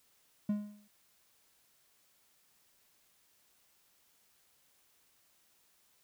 triangle tone with exponential decay, 207.6 Hz, G#3, in tune, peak -25 dBFS, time 0.49-0.88 s, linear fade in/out 5 ms, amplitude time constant 84 ms, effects white hiss -70 dBFS RMS until 6.03 s

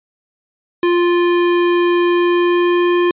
square tone with pitch glide, 349.2 to 351.4 Hz, F4 to F4, 0 to +11 cents, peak -12 dBFS, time 0.83-3.11 s, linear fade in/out 2 ms, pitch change +11 cents, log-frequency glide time 2.04-3 s, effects resampled to 8000 Hz

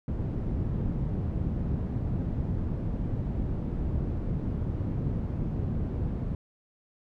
white low-pass noise, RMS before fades -30 dBFS, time 0.08-6.35 s, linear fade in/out 2 ms, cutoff 150 Hz, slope 12 dB/octave, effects none

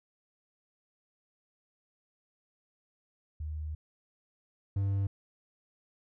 sine / triangle tone pair in turn, 76.7 / 98.66 Hz, D#2 / G2, -24 / +12 cents, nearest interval major third, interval 436 cents, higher second, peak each -34 / -25 dBFS, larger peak second, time 3.4-3.75 / 4.76-5.07 s, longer first, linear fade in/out 5 ms, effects none

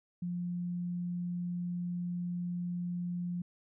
sine tone, 176 Hz, F3, 14 cents sharp, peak -33 dBFS, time 0.22-3.42 s, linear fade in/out 5 ms, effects none

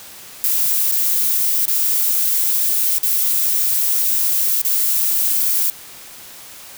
violet noise with dropouts, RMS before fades -17 dBFS, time 0.44-5.7 s, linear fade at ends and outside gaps 0 ms, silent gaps 0.914-0.922 / 1.655-1.68 / 2.983-3.032 / 4.616-4.649 s, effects white hiss -38 dBFS RMS until 6.77 s

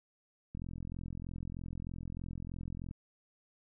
click train, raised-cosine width 5 ms, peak -30 dBFS, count 103, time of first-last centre 0.55-2.911 s, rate 43.2 Hz, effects none

